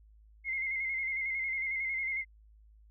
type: tone with vibrato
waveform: sine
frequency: 2117 Hz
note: C7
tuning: 20 cents sharp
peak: -31 dBFS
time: 0.44-2.25 s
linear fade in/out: 50 ms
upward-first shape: square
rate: 11 Hz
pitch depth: 36 cents each way
effects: added 53 Hz sine -56 dBFS peak until 2.9 s